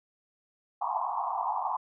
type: band-pass noise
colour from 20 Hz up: white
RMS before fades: -31 dBFS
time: 0.81-1.77 s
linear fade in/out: 10 ms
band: 710 to 1100 Hz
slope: 96 dB/octave
effects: none